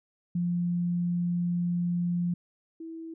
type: tone pair in turn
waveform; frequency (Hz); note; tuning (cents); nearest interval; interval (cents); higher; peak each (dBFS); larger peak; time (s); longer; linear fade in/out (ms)
sine; 174.61 / 326.5; F3 / E4; 0 / -17; major seventh; 1083; second; -25 / -37; first; 0.35-2.34 / 2.8-3.14; first; 5
effects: none